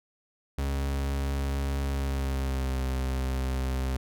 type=tone with pitch glide; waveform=40% pulse; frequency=68.9 to 65.37 Hz; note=C#2 to C2; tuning=-10 to -1 cents; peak=-26 dBFS; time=0.58-3.97 s; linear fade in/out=5 ms; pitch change=-91 cents; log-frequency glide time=1.88-2.83 s; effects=none